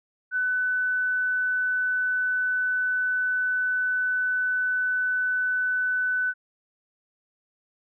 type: tone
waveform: sine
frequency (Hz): 1500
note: F#6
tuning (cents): +23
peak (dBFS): -22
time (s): 0.31-6.34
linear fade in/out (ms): 50
effects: none